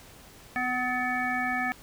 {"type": "harmonic tone with a mistuned harmonic", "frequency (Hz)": 249.6, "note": "B3", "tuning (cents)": 19, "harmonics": [1, 3, 5, 7, 9], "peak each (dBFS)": [-34, -31, -36, -30, -34], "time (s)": [0.56, 1.72], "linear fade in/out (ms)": 0, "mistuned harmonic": 5, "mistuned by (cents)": 37, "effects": ["pink hiss -51 dBFS RMS until 1.82 s"]}